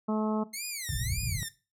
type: harmonic tone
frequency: 215.5 Hz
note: A3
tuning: 36 cents flat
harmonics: 1 / 2 / 3 / 4 / 5 / 6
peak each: -27 / -35 / -37 / -39 / -40 / -43 dBFS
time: 0.08-0.44 s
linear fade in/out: 10 ms
type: tone with vibrato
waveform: 5% pulse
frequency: 2093 Hz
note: C7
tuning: in tune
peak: -24 dBFS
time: 0.53-1.49 s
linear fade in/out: 10 ms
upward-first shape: sine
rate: 1.8 Hz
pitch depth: 280 cents each way
type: low-pass noise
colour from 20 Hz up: white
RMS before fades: -33 dBFS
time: 0.89-1.43 s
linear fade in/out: 0 ms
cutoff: 150 Hz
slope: 48 dB/octave
effects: noise-tail reverb RT60 0.3 s tail -17 dB re dry + low-pass 12000 Hz 12 dB/octave